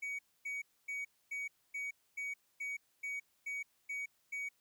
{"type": "tone bursts", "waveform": "triangle", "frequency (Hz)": 2251, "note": "C#7", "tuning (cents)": 26, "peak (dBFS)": -36, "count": 11, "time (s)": [0.02, 4.49], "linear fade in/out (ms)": 10, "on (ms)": 170, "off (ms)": 260, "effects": ["white hiss -75 dBFS RMS until 4.6 s"]}